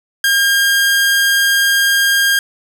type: tone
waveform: sawtooth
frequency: 1612 Hz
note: G6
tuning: 48 cents sharp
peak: -7 dBFS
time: 0.24-2.39 s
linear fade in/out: 2 ms
effects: none